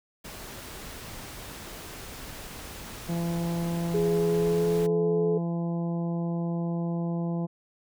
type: noise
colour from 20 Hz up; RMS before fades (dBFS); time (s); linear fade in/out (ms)
pink; -41; 0.24-4.87; 10
type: harmonic tone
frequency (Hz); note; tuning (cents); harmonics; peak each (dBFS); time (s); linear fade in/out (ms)
169.7; F3; -49; 1 / 2 / 3 / 4 / 5 / 6; -27 / -36 / -40 / -41 / -45 / -49; 3.08-7.47; 20
type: tone with pitch glide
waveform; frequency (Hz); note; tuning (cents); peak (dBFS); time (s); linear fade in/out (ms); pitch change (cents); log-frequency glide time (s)
sine; 415.3 to 430.4; G#4 to A4; 0 to -38; -23; 3.94-5.38; 5; +62; 4.08-4.9
effects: none